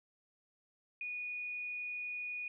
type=tone; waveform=sine; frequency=2462 Hz; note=D#7; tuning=19 cents flat; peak=-38 dBFS; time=1.01-2.48 s; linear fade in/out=2 ms; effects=none